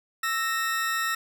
40% pulse tone pair together, 1320 / 1854.1 Hz, E6 / A#6, +2 / -10 cents, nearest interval tritone, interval 588 cents, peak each -27 dBFS, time 0.23-1.15 s, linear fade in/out 5 ms, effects none

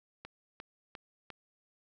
click train, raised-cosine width 0.3 ms, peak -28 dBFS, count 4, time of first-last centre 0.25-1.303 s, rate 2.85 Hz, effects none

